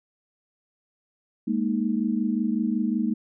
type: chord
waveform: sine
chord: Ab suspended second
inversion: none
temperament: equal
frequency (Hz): 207.7 / 233.1 / 311.1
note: Ab3 / Bb3 / Eb4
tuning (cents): 0 / 0 / 0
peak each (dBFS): -26 / -25 / -29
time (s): 1.47-3.14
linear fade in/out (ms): 10
effects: none